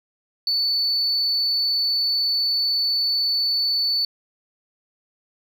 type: tone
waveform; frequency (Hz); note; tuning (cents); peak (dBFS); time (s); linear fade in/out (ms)
sine; 4482; C#8; +18; -17; 0.47-4.05; 2
effects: tanh soft clip ceiling -16 dBFS